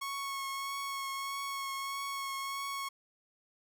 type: tone with vibrato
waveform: sawtooth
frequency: 1100 Hz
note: C#6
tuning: 14 cents flat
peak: -32 dBFS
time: 0.01-2.89 s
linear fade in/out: 10 ms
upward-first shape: triangle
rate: 1.6 Hz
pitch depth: 18 cents each way
effects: none